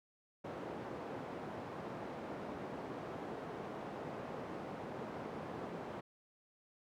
white band-pass noise, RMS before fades -45 dBFS, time 0.44-6.01 s, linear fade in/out 10 ms, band 130 to 690 Hz, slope 12 dB/octave, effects none

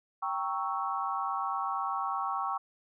sine chord, G diminished seventh, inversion none, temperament equal, 784 / 932.3 / 1108.7 / 1318.5 Hz, G5 / Bb5 / Db6 / Fb6, 0 / 0 / 0 / 0 cents, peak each -35 / -38 / -33 / -37 dBFS, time 0.22-2.58 s, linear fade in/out 10 ms, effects none

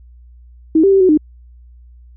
sine tone with pitch steps, 318 / 391.8 / 387.9 / 371.4 / 305.3 Hz, D#4 / G4 / G4 / F#4 / D#4, +38 / -1 / -18 / +7 / -33 cents, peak -7 dBFS, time 0.75-1.175 s, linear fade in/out 5 ms, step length 85 ms, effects added 60 Hz sine -39 dBFS peak until 2.16 s

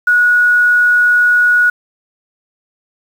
sine tone with quantisation, 1459 Hz, F#6, 25 cents flat, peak -7 dBFS, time 0.07-1.7 s, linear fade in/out 5 ms, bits 6, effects none

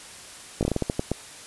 slowing click train, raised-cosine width 2 ms, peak -10 dBFS, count 10, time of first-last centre 0.61-1.116 s, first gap 18 ms, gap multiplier 1.27, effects white hiss -43 dBFS RMS until 1.46 s + resampled to 24000 Hz

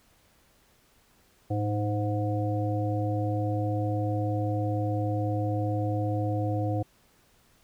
harmonic tone with a mistuned harmonic, 103.83 Hz, G#2, in tune, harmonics 1 / 3 / 5 / 7, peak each -27 / -32 / -34 / -35 dBFS, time 1.5-6.83 s, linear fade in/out 10 ms, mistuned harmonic 1, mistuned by +56 cents, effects pink hiss -63 dBFS RMS until 7.63 s

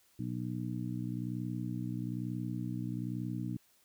harmonic tone, 61.1 Hz, B1, 18 cents flat, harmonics 2 / 3 / 4 / 5, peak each -38 / -40 / -41 / -42 dBFS, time 0.19-3.57 s, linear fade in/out 5 ms, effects white hiss -68 dBFS RMS until 3.84 s

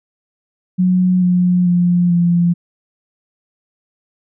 sine tone with pitch steps, 182.7 / 179.35 / 176.07 / 172.84 Hz, F#3 / F3 / F3 / F3, -22 / +46 / +14 / -18 cents, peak -10 dBFS, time 0.78-2.54 s, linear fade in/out 20 ms, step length 440 ms, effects none

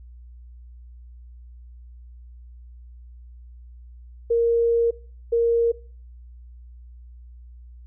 sine tone bursts at uneven times, 466.2 Hz, A#4, in tune, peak -16 dBFS, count 2, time 4.3-4.91 / 5.32-5.72 s, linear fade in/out 10 ms, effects noise-tail reverb RT60 0.4 s tail -21 dB re dry + added 60 Hz sine -41 dBFS peak until 7.86 s

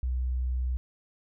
sine tone, 62.8 Hz, B1, 30 cents sharp, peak -26 dBFS, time 0.03-0.77 s, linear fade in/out 0 ms, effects none

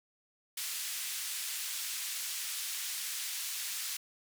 white band-pass noise, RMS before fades -38 dBFS, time 0.57-3.97 s, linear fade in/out 5 ms, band 2000 to 12000 Hz, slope 12 dB/octave, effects none

